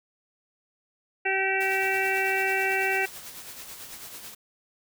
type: harmonic tone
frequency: 384.8 Hz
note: G4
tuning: 32 cents flat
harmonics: 1 / 2 / 4 / 5 / 6 / 7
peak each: -30 / -30 / -30 / -30 / -30 / -30 dBFS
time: 1.25-3.06 s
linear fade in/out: 10 ms
type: noise with tremolo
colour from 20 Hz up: white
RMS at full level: -40 dBFS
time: 1.6-4.35 s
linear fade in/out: 10 ms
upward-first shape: sine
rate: 9.1 Hz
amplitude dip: 45%
effects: none